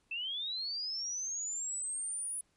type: linear sweep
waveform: sine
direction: up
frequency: 2615 to 9956 Hz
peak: -35 dBFS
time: 0.11-2.41 s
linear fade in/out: 5 ms
effects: pink hiss -74 dBFS RMS until 2.56 s + resampled to 24000 Hz